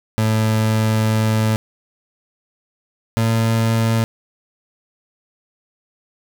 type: tone pair in turn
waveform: 30% pulse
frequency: 109.7 / 113.11 Hz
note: A2 / A2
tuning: -5 / +48 cents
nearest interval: minor second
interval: 53 cents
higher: second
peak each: -12 dBFS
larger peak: neither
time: 0.18-1.56 / 3.17-4.04 s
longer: first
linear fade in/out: 0 ms
effects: none